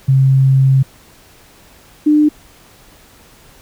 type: tone pair in turn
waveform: sine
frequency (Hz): 133.9 / 300.6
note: C3 / D4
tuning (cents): +40 / +40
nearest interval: octave + major second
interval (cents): 1400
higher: second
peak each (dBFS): -7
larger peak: neither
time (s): 0.08-0.83 / 2.06-2.29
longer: first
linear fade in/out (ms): 10
effects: pink hiss -45 dBFS RMS until 3.61 s